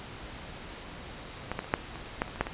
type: clicks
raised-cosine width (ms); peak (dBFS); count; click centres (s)
0.5; -16 / -16 / -27 / -8 / -27 / -11 / -26 / -28 / -10 / -19; 10; 1.516 / 1.591 / 1.644 / 1.739 / 1.957 / 2.219 / 2.279 / 2.359 / 2.41 / 2.469
effects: pink hiss -43 dBFS RMS until 2.53 s + resampled to 8000 Hz